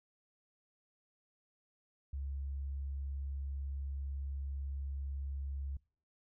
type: tone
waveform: sine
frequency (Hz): 69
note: C#2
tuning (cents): -7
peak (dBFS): -37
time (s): 2.13-5.77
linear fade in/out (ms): 5
effects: noise-tail reverb RT60 0.5 s tail -25 dB re dry